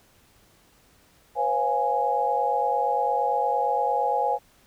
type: chord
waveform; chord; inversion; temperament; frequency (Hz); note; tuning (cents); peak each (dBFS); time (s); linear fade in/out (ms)
sine; C# dominant seventh; third; equal with one note detuned; 493.9 / 542.6 / 698.5 / 830.6; B4 / C#5 / E#5 / G#5; 0 / -37 / 0 / 0; -29 / -29 / -29 / -23; 1.35-4.39; 50
effects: pink hiss -59 dBFS RMS until 4.66 s